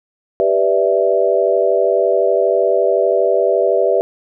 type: chord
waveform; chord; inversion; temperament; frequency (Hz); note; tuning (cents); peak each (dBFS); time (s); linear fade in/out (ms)
sine; E minor seventh; first; equal; 392 / 493.9 / 587.3 / 659.3; G4 / B4 / D5 / E5; 0 / 0 / 0 / 0; -17; 0.4-4.01; 0
effects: none